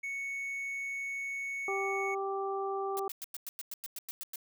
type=tone; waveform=triangle; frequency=2217 Hz; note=C#7; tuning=in tune; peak=-33 dBFS; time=0.03-2.15 s; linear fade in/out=10 ms
type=harmonic tone; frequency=391.1 Hz; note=G4; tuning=4 cents flat; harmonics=1 / 2 / 3; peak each=-34 / -37 / -39 dBFS; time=1.68-3.08 s; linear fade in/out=2 ms
type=noise bursts; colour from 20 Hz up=blue; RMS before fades=-40 dBFS; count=12; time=2.97-4.358 s; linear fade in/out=0 ms; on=24 ms; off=100 ms
effects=none